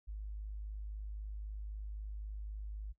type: tone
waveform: sine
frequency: 51.91 Hz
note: G#1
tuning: in tune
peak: -40 dBFS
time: 0.07-2.93 s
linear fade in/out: 20 ms
effects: noise-tail reverb RT60 0.1 s tail -20 dB re dry